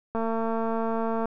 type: click train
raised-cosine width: 1 ms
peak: -16 dBFS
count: 251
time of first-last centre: 0.15-1.256 s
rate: 226 Hz
effects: none